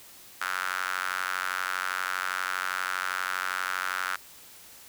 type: tone with high-pass filter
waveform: sawtooth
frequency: 92.5 Hz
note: F#2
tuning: in tune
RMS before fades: -31 dBFS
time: 0.41-4.16 s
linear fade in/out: 5 ms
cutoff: 1400 Hz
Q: 4.7
effects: white hiss -50 dBFS RMS until 4.88 s